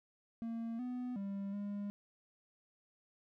triangle tone with pitch steps, 229.2 / 248.8 / 198 / 203.2 Hz, A#3 / B3 / G3 / G#3, -29 / +13 / +18 / -38 cents, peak -36 dBFS, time 0.42-1.9 s, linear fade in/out 0 ms, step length 370 ms, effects none

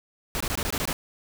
pink noise bursts, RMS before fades -28 dBFS, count 8, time 0.35-0.929 s, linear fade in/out 0 ms, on 54 ms, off 21 ms, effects none

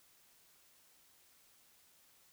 silence, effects white hiss -67 dBFS RMS until 2.32 s

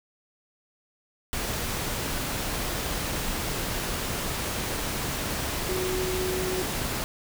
sine tone in noise, 370 Hz, F#4, in tune, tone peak -28 dBFS, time 5.69-6.62 s, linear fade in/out 0 ms, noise pink, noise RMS -30 dBFS, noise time 1.33-7.04 s, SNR -1 dB, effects none

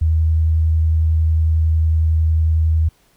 sine tone with vibrato, 79.8 Hz, D#2, 44 cents sharp, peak -12 dBFS, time 0.01-2.89 s, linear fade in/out 10 ms, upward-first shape sine, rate 11 Hz, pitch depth 10 cents each way, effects pink hiss -57 dBFS RMS until 3.16 s

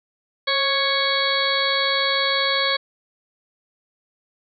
harmonic tone with a mistuned harmonic, 554.4 Hz, C#5, in tune, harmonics 1 / 2 / 3 / 4 / 6 / 7 / 8, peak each -26 / -26 / -26 / -26 / -26 / -26 / -26 dBFS, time 0.47-2.77 s, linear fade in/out 10 ms, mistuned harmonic 1, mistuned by -39 cents, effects none

